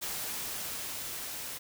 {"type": "noise with level ramp", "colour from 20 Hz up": "white", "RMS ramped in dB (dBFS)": [-36, -40], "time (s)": [0.01, 1.59], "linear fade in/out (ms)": 20, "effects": []}